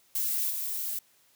violet noise with level steps, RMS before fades -29 / -33 dBFS, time 0.15-0.99 s, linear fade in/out 5 ms, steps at 0.5 s, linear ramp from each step 5 ms, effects white hiss -64 dBFS RMS until 1.35 s + high-pass 80 Hz 12 dB/octave

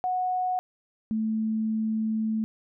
sine tone pair in turn, 735 / 219.5 Hz, F#5 / A3, -12 / -4 cents, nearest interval octave + major sixth, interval 2092 cents, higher first, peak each -24 dBFS, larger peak neither, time 0.04-0.59 / 1.11-2.44 s, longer second, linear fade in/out 0 ms, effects none

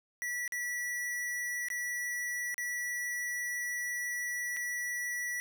square tone with dropouts, 1949 Hz, B6, 23 cents flat, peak -34 dBFS, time 0.22-5.4 s, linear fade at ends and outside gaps 0 ms, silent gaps 0.478-0.522 / 1.685-1.702 / 2.543-2.58 / 4.565-4.569 s, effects none

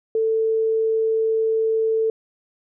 sine tone, 444.4 Hz, A4, 17 cents sharp, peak -17 dBFS, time 0.15-2.1 s, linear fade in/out 2 ms, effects none

